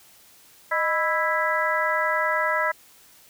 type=harmonic tone with a mistuned harmonic; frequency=329.6 Hz; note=E4; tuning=in tune; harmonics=2 / 3 / 4 / 5 / 6; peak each=-27 / -27 / -27 / -27 / -27 dBFS; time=0.71-2.72 s; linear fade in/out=10 ms; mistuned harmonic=2; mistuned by=-110 cents; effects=white hiss -53 dBFS RMS until 3.29 s